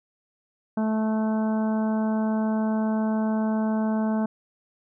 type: harmonic tone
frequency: 218.2 Hz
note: A3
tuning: 14 cents flat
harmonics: 1 / 2 / 3 / 4 / 5 / 6 / 7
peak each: -22 / -36 / -32 / -35 / -41 / -46 / -43 dBFS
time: 0.77-4.26 s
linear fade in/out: 5 ms
effects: none